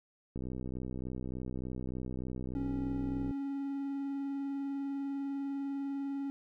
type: click train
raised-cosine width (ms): 3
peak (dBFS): -27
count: 188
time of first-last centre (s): 0.36-3.31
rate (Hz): 63.4
type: tone with vibrato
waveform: triangle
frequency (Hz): 277.2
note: C#4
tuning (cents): 0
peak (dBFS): -32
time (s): 2.55-6.3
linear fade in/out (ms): 0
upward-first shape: square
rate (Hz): 20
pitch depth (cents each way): 18
effects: none